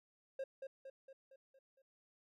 triangle tone with echo, 536 Hz, C5, 42 cents sharp, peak -37 dBFS, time 0.39-0.44 s, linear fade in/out 5 ms, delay 230 ms, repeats 6, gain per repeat -5 dB, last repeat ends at 1.82 s, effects none

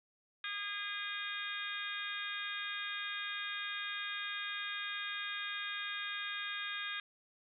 harmonic tone, 408.4 Hz, G#4, 29 cents flat, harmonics 3 / 4 / 5 / 6 / 7 / 8 / 9, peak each -47 / -42 / -47 / -45 / -55 / -46 / -45 dBFS, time 0.44-7 s, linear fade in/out 2 ms, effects none

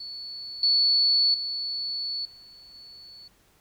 sine tone with level steps, 4435 Hz, C#8, in tune, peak -35 / -18 / -28 / -47 / -44 dBFS, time 0-3.28 s, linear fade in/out 5 ms, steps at 0.63 / 1.34 / 2.25 / 2.74 s, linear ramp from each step 2 ms, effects pink hiss -62 dBFS RMS until 3.6 s

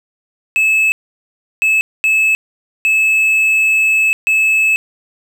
triangle tone bursts at uneven times, 2600 Hz, E7, 24 cents flat, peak -8 dBFS, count 5, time 0.56-0.92 / 1.62-1.81 / 2.04-2.35 / 2.85-4.13 / 4.27-4.76 s, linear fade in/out 0 ms, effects none

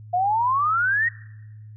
sine exponential sweep, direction up, 698.5 to 1911 Hz, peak -18 dBFS, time 0.13-1.09 s, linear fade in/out 10 ms, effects noise-tail reverb RT60 1.0 s tail -22 dB re dry + added 107 Hz sine -39 dBFS peak until 1.76 s

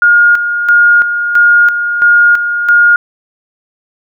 sine tone with tremolo, 1424 Hz, F6, 33 cents sharp, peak -3 dBFS, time 0.02-2.96 s, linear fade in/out 2 ms, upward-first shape square, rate 1.5 Hz, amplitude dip 60%, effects none

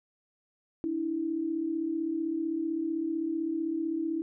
sine tone pair together, 291.2 / 326.9 Hz, D4 / E4, -15 / -14 cents, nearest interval major second, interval 201 cents, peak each -35 / -29 dBFS, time 0.84-4.22 s, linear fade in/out 0 ms, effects none

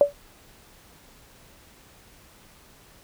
sine tone with exponential decay, 574 Hz, D5, 40 cents flat, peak -8 dBFS, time 0.01-0.13 s, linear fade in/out 1 ms, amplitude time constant 25 ms, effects pink hiss -53 dBFS RMS until 3.03 s

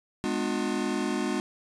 square chord, G# diminished seventh, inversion none, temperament just, 207.7 / 249.2 / 299 / 358.8 Hz, G#3 / B3 / D4 / F4, 0 / +16 / +31 / +47 cents, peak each -33 dBFS, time 0.24-1.4 s, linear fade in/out 0 ms, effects resampled to 22050 Hz + 10-bit

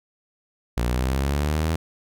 sawtooth exponential sweep, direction up, 58.27 to 82.41 Hz, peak -17 dBFS, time 0.77-1.76 s, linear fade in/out 5 ms, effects none

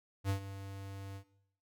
square tone with ADSR envelope, 98 Hz, G2, in tune, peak -30 dBFS, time 0.24-1.24 s, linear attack 57 ms, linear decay 100 ms, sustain -14 dB, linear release 80 ms, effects noise-tail reverb RT60 0.7 s tail -17 dB re dry

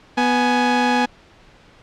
sawtooth tone pair together, 246.9 / 836.2 Hz, B3 / G#5, 0 / +12 cents, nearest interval octave + major sixth, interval 2112 cents, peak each -14 dBFS, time 0.17-1.06 s, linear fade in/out 10 ms, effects pink hiss -49 dBFS RMS until 1.82 s + low-pass 4000 Hz 12 dB/octave

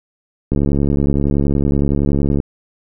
click train, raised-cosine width 3 ms, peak -4 dBFS, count 134, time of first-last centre 0.52-2.401 s, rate 70.7 Hz, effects none

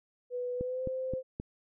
sine tone with pitch glide, 493.9 to 519.1 Hz, B4 to C5, 0 to -14 cents, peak -32 dBFS, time 0.3-1.23 s, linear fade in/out 50 ms, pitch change +86 cents, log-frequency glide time 0.55-0.86 s
click train, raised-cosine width 3 ms, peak -23 dBFS, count 4, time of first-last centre 0.61-1.399 s, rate 3.8 Hz
effects none

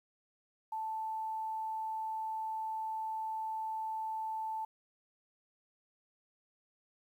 sine tone, 880 Hz, A5, in tune, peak -35 dBFS, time 0.72-4.65 s, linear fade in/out 5 ms, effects 11-bit

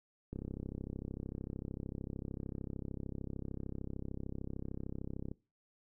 click train, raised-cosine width 3 ms, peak -28 dBFS, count 167, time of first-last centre 0.33-5.315 s, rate 33.3 Hz, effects noise-tail reverb RT60 0.3 s tail -22 dB re dry

